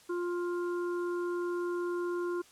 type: harmonic tone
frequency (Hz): 350.9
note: F4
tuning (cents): +8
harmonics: 1 / 3 / 4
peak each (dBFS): -31 / -42 / -44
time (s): 0.09-2.42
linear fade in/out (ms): 10
effects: white hiss -59 dBFS RMS until 2.51 s + low-pass 10000 Hz 12 dB/octave